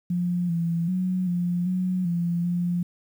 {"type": "tone with pitch steps", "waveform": "sine", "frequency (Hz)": [176.5, 168.2, 184, 175.9, 183.6, 171.9, 175.3], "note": ["F3", "E3", "F#3", "F3", "F#3", "F3", "F3"], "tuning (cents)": [19, 35, -9, 13, -13, -27, 7], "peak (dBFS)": -22, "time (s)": [0.1, 2.83], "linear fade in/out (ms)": 5, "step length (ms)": 390, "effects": ["9-bit"]}